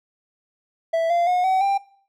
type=tone with pitch steps; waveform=triangle; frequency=659.3 / 690.1 / 722.3 / 756 / 791.3 Hz; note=E5 / F5 / F#5 / F#5 / G5; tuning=0 / -21 / -42 / +37 / +16 cents; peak=-15 dBFS; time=0.93-1.78 s; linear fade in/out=10 ms; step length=170 ms; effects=noise-tail reverb RT60 0.5 s tail -20 dB re dry